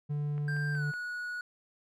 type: tone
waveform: triangle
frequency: 146.83 Hz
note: D3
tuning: in tune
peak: -28 dBFS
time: 0.09-0.92 s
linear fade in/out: 20 ms
type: click train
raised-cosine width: 0.5 ms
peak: -36 dBFS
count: 4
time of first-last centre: 0.38-0.938 s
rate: 5.38 Hz
type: tone with pitch glide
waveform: triangle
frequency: 1584 to 1460.9 Hz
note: G6 to F#6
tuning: +18 to -22 cents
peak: -33 dBFS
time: 0.48-1.41 s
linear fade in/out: 2 ms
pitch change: -140 cents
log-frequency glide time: 0.73-0.84 s
effects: none